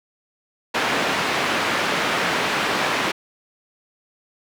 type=band-pass noise; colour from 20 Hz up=white; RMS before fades=-22 dBFS; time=0.74-3.12 s; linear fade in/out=10 ms; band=170 to 2200 Hz; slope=12 dB/octave; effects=none